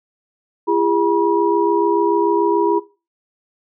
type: tone cluster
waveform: sine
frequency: 340.1 / 407 / 965 Hz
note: F4 / G#4 / B5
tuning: -46 / -35 / -40 cents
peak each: -18 dBFS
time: 0.67-2.8 s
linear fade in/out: 20 ms
effects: noise-tail reverb RT60 0.3 s tail -18 dB re dry